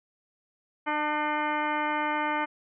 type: harmonic tone with a mistuned harmonic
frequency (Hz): 301.3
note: D4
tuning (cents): +44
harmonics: 1 / 2 / 3 / 4 / 5 / 6 / 7 / 8 / 10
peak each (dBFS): -34 / -36 / -29 / -34 / -35 / -39 / -35 / -42 / -46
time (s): 0.86-2.46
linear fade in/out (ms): 20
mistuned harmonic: 3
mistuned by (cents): -15
effects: none